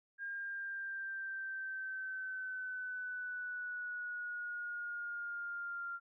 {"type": "exponential sweep", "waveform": "sine", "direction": "down", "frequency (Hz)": [1614, 1387], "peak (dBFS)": -39, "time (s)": [0.18, 6], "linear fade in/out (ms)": 50, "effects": []}